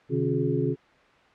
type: tone cluster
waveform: sine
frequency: 131.1 / 153 / 272.9 / 361.1 / 422.8 Hz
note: C3 / D#3 / C#4 / F#4 / G#4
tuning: +4 / -29 / -27 / -42 / +31 cents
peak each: -29 dBFS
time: 0.09-0.76 s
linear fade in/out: 50 ms
effects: white hiss -56 dBFS RMS until 1.34 s + low-pass 2000 Hz 12 dB/octave